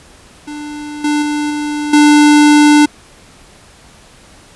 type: tone with level steps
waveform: square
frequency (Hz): 296.6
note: D4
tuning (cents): +17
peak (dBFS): -24 / -12 / -15 / -17 / -5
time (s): 0.47-2.86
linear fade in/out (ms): 10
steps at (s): 1.04 / 1.22 / 1.5 / 1.93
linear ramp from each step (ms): 5
effects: pink hiss -42 dBFS RMS until 4.55 s + resampled to 24000 Hz